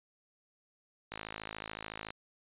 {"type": "click train", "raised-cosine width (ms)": 0.3, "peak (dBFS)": -23, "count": 54, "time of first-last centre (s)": [1.12, 2.105], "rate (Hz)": 53.8, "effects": ["resampled to 8000 Hz"]}